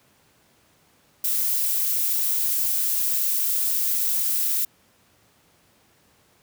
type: noise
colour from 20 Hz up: violet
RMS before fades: -23 dBFS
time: 1.24-4.65 s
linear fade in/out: 5 ms
effects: pink hiss -60 dBFS RMS until 6.42 s + high-pass 80 Hz 12 dB/octave